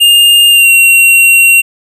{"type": "tone with pitch glide", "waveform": "square", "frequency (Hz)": [2816, 2744], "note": ["F7", "F7"], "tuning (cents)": [14, -31], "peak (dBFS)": -3, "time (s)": [0, 1.62], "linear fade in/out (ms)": 20, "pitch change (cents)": -45, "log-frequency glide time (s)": [0.49, 0.7], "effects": []}